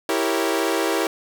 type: chord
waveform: sawtooth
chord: E diminished seventh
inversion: none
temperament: equal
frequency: 329.6 / 392 / 466.2 / 554.4 Hz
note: E4 / G4 / Bb4 / Db5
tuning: 0 / 0 / 0 / 0 cents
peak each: -20 / -21 / -22 / -24 dBFS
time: 0.09-1.07 s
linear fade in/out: 2 ms
effects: none